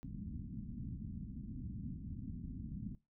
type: low-pass noise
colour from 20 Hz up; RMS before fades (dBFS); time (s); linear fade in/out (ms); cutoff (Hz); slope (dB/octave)
white; -45; 0.03-2.95; 0; 250; 48
effects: noise-tail reverb RT60 0.2 s tail -17 dB re dry

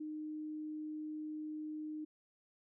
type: tone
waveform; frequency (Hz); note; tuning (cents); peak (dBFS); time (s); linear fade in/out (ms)
sine; 306.9; D#4; -24; -40; 0-2.05; 10
effects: none

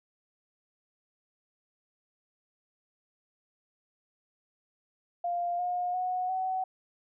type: tone with pitch steps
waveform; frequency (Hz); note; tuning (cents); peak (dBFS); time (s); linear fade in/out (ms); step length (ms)
sine; 698.5 / 715.7 / 733.2 / 751.2; F5 / F5 / F#5 / F#5; 0 / +42 / -16 / +26; -28; 5.24-6.64; 5; 350
effects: none

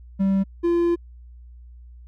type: tone pair in turn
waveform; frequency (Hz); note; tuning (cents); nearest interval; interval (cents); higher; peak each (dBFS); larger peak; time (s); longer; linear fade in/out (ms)
triangle; 194.2 / 343.2; G3 / F4; -16 / -30; minor seventh; 986; second; -15; neither; 0.19-0.44 / 0.63-0.96; second; 20
effects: added 60 Hz sine -41 dBFS peak until 2.07 s

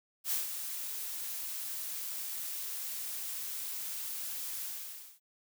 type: noise with ADSR envelope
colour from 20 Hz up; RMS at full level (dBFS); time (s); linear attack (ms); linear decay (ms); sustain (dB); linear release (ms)
blue; -31; 0.24-5.2; 77; 150; -8; 560
effects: none

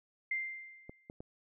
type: tone with exponential decay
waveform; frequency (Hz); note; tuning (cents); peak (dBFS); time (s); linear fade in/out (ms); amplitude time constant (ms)
sine; 2093; C7; 0; -30; 0.31-1.1; 5; 170
type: clicks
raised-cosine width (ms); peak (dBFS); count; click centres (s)
2; -32; 3; 0.895 / 1.099 / 1.205
effects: none

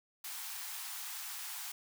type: high-pass noise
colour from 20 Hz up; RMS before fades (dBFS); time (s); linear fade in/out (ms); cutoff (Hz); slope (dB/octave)
white; -43; 0.24-1.72; 5; 730; 96
effects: none

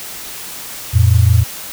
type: tone pair together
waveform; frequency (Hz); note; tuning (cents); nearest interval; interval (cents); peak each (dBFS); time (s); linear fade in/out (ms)
sine; 87.5 / 113.49; F2 / A#2; +4 / -46; perfect fourth; 450; -10; 0.93-1.44; 20
effects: white hiss -29 dBFS RMS until 1.72 s

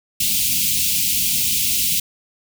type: band-stop noise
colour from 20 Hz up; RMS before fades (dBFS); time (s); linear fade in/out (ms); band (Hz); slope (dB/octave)
white; -19; 0.2-2; 5; 260 to 2400; 48
effects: none

